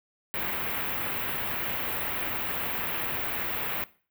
white band-stop noise, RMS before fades -31 dBFS, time 0.34-3.84 s, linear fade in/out 0 ms, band 2800 to 16000 Hz, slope 24 dB/octave, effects noise-tail reverb RT60 0.4 s tail -19 dB re dry

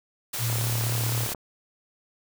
white noise, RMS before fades -31 dBFS, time 0.33-1.34 s, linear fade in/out 10 ms
sine tone with vibrato, 115.7 Hz, A#2, 13 cents flat, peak -25 dBFS, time 0.38-1.28 s, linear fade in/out 50 ms, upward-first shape sine, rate 4.2 Hz, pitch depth 19 cents each way
click train, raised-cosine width 1 ms, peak -21 dBFS, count 31, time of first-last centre 0.5-1.347 s, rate 35.4 Hz
effects none

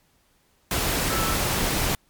sine tone in noise, 1319 Hz, E6, 1 cent sharp, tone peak -29 dBFS, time 1.1-1.34 s, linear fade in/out 2 ms, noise pink, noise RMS -24 dBFS, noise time 0.71-1.95 s, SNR -8 dB, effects pink hiss -64 dBFS RMS until 2.09 s + MP3 96 kbps

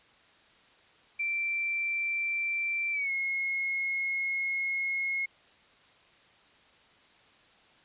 sine tone with pitch glide, 2347 to 2165 Hz, D7 to C#7, -2 to -41 cents, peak -28 dBFS, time 1.19-5.26 s, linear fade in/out 10 ms, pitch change -139 cents, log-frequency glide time 2.92-3.11 s, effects white hiss -60 dBFS RMS until 7.84 s + resampled to 8000 Hz

